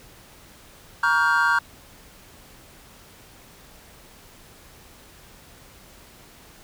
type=chord; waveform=triangle; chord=G half-diminished seventh; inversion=first; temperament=just; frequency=940.8 / 1128.9 / 1411.2 / 1568 Hz; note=Bb5 / Db6 / F6 / G6; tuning=+16 / +31 / +18 / 0 cents; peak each=-22 / -23 / -20 / -20 dBFS; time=1.03-1.59 s; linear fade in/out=5 ms; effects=pink hiss -49 dBFS RMS until 6.63 s